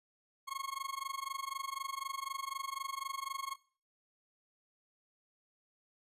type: tone with amplitude modulation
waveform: 40% pulse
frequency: 1088 Hz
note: C#6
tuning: 33 cents flat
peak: -34 dBFS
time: 0.47-3.56 s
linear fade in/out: 20 ms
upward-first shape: sine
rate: 24 Hz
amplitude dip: 100%
effects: noise-tail reverb RT60 0.4 s tail -19 dB re dry + resampled to 32000 Hz